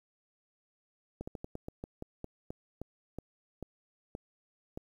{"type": "slowing click train", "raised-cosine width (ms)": 2, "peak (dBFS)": -26, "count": 15, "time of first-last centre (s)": [1.21, 4.775], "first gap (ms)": 65, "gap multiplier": 1.19, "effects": ["10-bit"]}